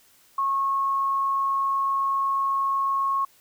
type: tone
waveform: sine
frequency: 1093 Hz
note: C#6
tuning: 25 cents flat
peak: -21 dBFS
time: 0.38-3.25 s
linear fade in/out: 5 ms
effects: white hiss -58 dBFS RMS until 3.4 s